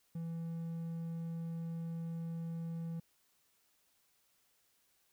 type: tone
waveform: triangle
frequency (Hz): 165.9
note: E3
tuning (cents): +11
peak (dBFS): -36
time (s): 0.15-3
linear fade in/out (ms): 5
effects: white hiss -74 dBFS RMS until 5.12 s